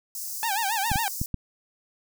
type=high-pass noise; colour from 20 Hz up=white; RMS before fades=-34 dBFS; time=0.15-1.26 s; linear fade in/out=2 ms; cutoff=5000 Hz; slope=48 dB/octave
type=tone with vibrato; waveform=sawtooth; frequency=847 Hz; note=G#5; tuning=34 cents sharp; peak=-21 dBFS; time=0.43-1.08 s; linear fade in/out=0 ms; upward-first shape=sine; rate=7.3 Hz; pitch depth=170 cents each way
type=clicks; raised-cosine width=5 ms; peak=-15 dBFS; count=4; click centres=0.916 / 0.958 / 1.215 / 1.343 s
effects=none